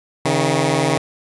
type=tone pair together; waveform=10% pulse; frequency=137.1 / 157.51 Hz; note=C#3 / D#3; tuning=-19 / +22 cents; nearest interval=major second; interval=241 cents; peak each=-10 dBFS; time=0.25-0.98 s; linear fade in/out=5 ms; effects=resampled to 24000 Hz + 7-bit